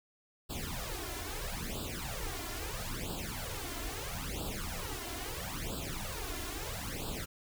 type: noise with flanger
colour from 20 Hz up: pink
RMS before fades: -39 dBFS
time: 0.49-7.26 s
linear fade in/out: 20 ms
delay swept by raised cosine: 0.24 to 2.94 ms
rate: 0.76 Hz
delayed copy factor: +0.95
effects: none